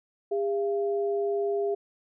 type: tone pair together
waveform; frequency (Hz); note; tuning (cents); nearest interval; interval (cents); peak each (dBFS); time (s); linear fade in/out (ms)
sine; 404.3 / 682.1; G#4 / F5; -46 / -41; major sixth; 905; -25 / -33; 0.31-1.75; 10
effects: none